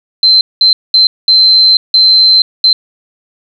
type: tone bursts at uneven times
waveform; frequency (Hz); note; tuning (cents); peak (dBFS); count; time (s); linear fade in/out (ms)
sine; 4096; C8; -38; -3; 6; 0.23-0.41 / 0.61-0.73 / 0.94-1.07 / 1.28-1.77 / 1.94-2.42 / 2.64-2.73; 2
effects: 7-bit